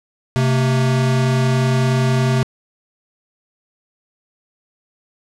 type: tone pair together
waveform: square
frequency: 129.92 / 226.8 Hz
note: C3 / A#3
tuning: -12 / -47 cents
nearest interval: minor seventh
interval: 965 cents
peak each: -15 / -23 dBFS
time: 0.36-2.43 s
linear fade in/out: 0 ms
effects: low-pass 8000 Hz 12 dB/octave